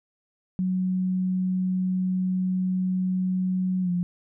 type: tone with pitch glide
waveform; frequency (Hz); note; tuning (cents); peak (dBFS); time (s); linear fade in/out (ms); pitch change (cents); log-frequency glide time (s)
sine; 185 to 176.75; F#3 to F3; 0 to +21; -22; 0.59-4.03; 0; -79; 3.82-3.9
effects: none